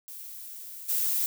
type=noise with level steps; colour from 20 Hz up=violet; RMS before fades=-42 / -27 dBFS; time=0.08-1.26 s; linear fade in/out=0 ms; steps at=0.88 s; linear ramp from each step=20 ms; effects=none